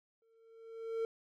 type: tone with exponential growth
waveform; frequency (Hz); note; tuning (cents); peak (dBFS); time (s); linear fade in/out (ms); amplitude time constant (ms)
triangle; 453; A#4; -50; -29; 0.22-1.05; 1; 180
effects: none

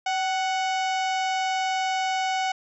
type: harmonic tone with a mistuned harmonic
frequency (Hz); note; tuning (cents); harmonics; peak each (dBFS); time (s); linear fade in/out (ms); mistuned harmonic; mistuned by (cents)
740; F#5; 0; 1 / 2 / 3 / 4 / 5 / 6 / 7 / 8 / 9 / 10; -24 / -34 / -33 / -35 / -42 / -43 / -42 / -43 / -47 / -48; 0.06-2.52; 5; 1; +45
effects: none

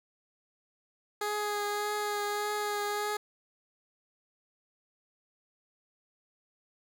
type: tone with vibrato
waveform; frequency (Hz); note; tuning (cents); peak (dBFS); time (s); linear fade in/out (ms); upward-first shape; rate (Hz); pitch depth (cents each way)
15% pulse; 415.3; G#4; 0; -24; 1.21-3.17; 5; triangle; 1.7; 18
effects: none

